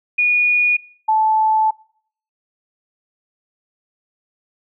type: tone pair in turn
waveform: sine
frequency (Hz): 2451 / 872.1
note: D#7 / A5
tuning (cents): -27 / -16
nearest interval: octave + tritone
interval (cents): 1789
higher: first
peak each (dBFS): -12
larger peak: neither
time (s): 0.18-0.77 / 1.08-1.71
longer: second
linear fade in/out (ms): 10
effects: noise-tail reverb RT60 0.6 s tail -24 dB re dry